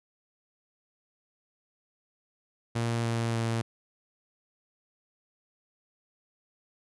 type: tone with pitch steps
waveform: sawtooth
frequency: 116.54 / 115.53 / 114.54 Hz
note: A#2 / A#2 / A#2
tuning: 0 / -15 / -30 cents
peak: -23 dBFS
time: 2.75-3.62 s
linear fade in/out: 10 ms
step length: 290 ms
effects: resampled to 24000 Hz